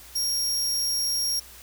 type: tone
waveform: sawtooth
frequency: 5588 Hz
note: F8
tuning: in tune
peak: -21 dBFS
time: 0.15-1.4 s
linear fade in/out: 10 ms
effects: added 61 Hz sine -52 dBFS peak until 1.62 s + white hiss -47 dBFS RMS until 1.62 s